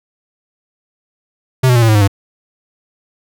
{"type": "tone with pitch steps", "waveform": "square", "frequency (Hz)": [129.7, 123.99, 118.52, 113.3, 108.31, 103.54, 98.98], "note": ["C3", "B2", "A#2", "A#2", "A2", "G#2", "G2"], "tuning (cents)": [-15, 7, 29, -49, -27, -5, 17], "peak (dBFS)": -8, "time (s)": [1.63, 2.078], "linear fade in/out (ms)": 10, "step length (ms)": 64, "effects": []}